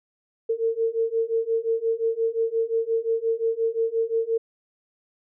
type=beating tone pair; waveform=sine; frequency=451.2 / 456.9 Hz; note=A4 / A#4; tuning=+44 / -35 cents; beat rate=5.7 Hz; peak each=-25 / -24 dBFS; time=0.49-4.38 s; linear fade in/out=10 ms; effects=none